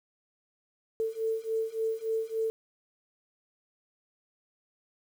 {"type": "beating tone pair", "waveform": "sine", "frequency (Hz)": [444, 447.5], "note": ["A4", "A4"], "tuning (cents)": [16, 29], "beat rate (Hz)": 3.5, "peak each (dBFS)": [-32, -31], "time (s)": [1, 2.5], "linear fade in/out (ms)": 0, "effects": ["9-bit"]}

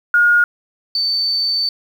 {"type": "tone pair in turn", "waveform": "sine", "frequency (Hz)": [1431, 4543], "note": ["F6", "C#8"], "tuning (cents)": [42, 42], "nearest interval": "octave + minor sixth", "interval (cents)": 2000, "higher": "second", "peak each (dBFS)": [-9, -15], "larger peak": "first", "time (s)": [[0.14, 0.44], [0.95, 1.69]], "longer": "second", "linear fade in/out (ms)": 2, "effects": ["7-bit"]}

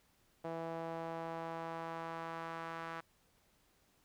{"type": "tone with band-pass filter sweep", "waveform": "sawtooth", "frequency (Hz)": 164.81, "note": "E3", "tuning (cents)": 0, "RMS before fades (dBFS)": -43, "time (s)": [0.44, 3.01], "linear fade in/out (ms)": 10, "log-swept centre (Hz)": [640, 1300], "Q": 1.6, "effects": ["pink hiss -72 dBFS RMS until 4.04 s"]}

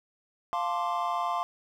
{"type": "chord", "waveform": "triangle", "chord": "D minor seventh", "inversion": "first", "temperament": "equal", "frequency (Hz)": [698.5, 880, 1046.5, 1174.7], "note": ["F5", "A5", "C6", "D6"], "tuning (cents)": [0, 0, 0, 0], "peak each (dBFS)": [-30, -33, -29, -33], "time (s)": [0.53, 1.43], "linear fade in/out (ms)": 0, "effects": []}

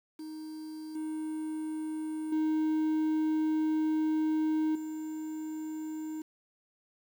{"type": "tone with level steps", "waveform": "triangle", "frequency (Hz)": 312.2, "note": "D#4", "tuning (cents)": 6, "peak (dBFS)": [-37, -31, -24, -33], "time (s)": [0.19, 6.22], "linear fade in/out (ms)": 5, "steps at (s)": [0.95, 2.32, 4.75], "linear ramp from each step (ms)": 5, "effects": ["9-bit"]}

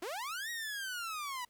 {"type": "linear two-way sweep", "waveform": "sawtooth", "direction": "up then down", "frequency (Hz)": [311.1, 1906, 959], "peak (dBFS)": -34, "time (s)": [0.02, 1.45], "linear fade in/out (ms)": 5, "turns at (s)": 0.5, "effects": ["pink hiss -72 dBFS RMS until 1.49 s"]}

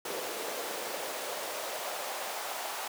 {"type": "noise with high-pass filter sweep", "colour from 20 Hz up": "pink", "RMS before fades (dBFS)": -37, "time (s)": [0.05, 2.88], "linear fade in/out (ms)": 5, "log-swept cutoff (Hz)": [440, 760], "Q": 2.2, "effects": []}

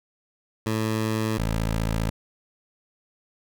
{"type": "tone pair in turn", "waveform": "15% pulse", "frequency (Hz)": [110, 55], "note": ["A2", "A1"], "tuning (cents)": [0, 0], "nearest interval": "octave", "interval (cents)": 1200, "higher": "first", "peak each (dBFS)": [-17, -17], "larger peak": "neither", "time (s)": [[0.66, 1.38], [1.38, 2.1]], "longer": "neither", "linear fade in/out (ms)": 5, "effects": []}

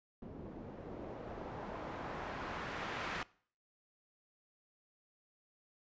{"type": "noise with low-pass filter sweep", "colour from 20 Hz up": "white", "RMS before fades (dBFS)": -44, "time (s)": [0.22, 3.23], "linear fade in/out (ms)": 2, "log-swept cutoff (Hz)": [320, 2100], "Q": 0.9, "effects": ["noise-tail reverb RT60 0.5 s tail -22 dB re dry", "resampled to 16000 Hz"]}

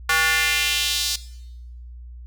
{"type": "tone with high-pass filter sweep", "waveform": "square", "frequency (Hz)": 160.3, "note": "E3", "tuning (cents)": -48, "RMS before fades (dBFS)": -21, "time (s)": [0.09, 1.16], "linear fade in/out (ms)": 5, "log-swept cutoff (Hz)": [1400, 4600], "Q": 2, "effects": ["noise-tail reverb RT60 0.9 s tail -18 dB re dry", "added 60 Hz sine -36 dBFS peak until 2.26 s"]}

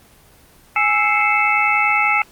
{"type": "tone cluster", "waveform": "sine", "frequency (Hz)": [832, 1322, 2098, 2208, 2625], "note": ["G#5", "E6", "C7", "C#7", "E7"], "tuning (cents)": [3, 5, 4, -7, -8], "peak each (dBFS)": -20, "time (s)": [0.76, 2.22], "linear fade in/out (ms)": 2, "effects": ["pink hiss -49 dBFS RMS until 2.31 s", "Opus 24 kbps"]}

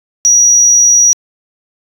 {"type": "tone", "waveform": "sine", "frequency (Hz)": 5790, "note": "F#8", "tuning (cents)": -38, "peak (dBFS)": -3, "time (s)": [0.25, 1.13], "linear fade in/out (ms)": 0, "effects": ["tanh soft clip ceiling 0 dBFS"]}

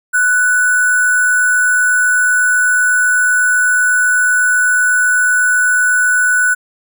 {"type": "tone with sample-and-hold", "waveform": "sine", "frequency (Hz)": 1486, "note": "F#6", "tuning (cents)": 7, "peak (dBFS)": -9, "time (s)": [0.13, 6.55], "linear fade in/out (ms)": 20, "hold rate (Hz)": 8820, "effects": []}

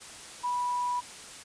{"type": "tone in noise", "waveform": "sine", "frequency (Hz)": 981, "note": "B5", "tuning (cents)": -12, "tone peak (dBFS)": -27, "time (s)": [0.43, 1.01], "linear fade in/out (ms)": 20, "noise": "white", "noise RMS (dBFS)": -45, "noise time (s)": [0, 1.44], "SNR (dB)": 15, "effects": ["resampled to 22050 Hz"]}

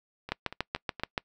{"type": "two click trains", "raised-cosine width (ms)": 0.3, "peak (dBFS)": [-12, -23], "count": [7, 4], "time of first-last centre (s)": [[0.32, 1.178], [0.29, 0.998]], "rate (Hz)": [6.99, 4.24], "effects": ["noise-tail reverb RT60 0.1 s tail -25 dB re dry"]}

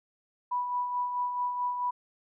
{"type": "tone with tremolo", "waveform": "sine", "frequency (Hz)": 984, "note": "B5", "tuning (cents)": -7, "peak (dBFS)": -26, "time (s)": [0.51, 1.91], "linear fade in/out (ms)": 10, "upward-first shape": "sine", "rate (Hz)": 4.6, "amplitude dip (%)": 45, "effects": []}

